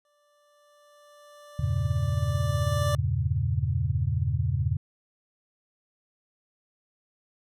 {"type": "tone with exponential growth", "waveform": "25% pulse", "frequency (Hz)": 587.3, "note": "D5", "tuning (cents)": 0, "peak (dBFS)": -23, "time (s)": [0.05, 2.95], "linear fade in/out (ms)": 1, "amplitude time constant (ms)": 630}
{"type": "chord", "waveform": "sine", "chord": "E diminished seventh", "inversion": "none", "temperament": "equal", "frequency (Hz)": [82.41, 98, 116.54, 138.59], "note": ["E2", "G2", "Bb2", "Db3"], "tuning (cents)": [0, 0, 0, 0], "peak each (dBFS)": -29, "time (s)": [1.59, 4.77], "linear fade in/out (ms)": 5}
{"effects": ["resampled to 32000 Hz"]}